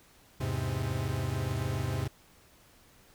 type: chord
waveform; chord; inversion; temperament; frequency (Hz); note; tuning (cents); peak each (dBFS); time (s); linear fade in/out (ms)
45% pulse; E augmented; none; equal; 82.41 / 103.83 / 130.81; E2 / G#2 / B#2; 0 / 0 / 0; -37 / -34 / -33; 0.4-2.08; 10
effects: pink hiss -60 dBFS RMS until 3.14 s